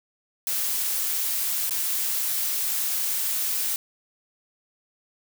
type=noise with dropouts; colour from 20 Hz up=blue; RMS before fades=-26 dBFS; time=0.47-3.76 s; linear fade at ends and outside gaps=1 ms; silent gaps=1.696-1.708 s; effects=none